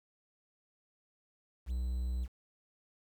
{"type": "tone", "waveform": "triangle", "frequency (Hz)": 61.9, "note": "B1", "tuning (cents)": 5, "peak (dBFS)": -30, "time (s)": [1.66, 2.28], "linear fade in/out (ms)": 50, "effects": ["10-bit"]}